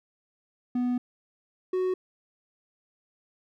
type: tone pair in turn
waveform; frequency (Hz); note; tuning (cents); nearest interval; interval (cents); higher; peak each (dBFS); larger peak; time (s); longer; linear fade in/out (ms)
triangle; 246.9 / 369.9; B3 / F#4; 0 / 0; perfect fifth; 700; second; -22; neither; 0.75-0.98 / 1.73-1.94; first; 5
effects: none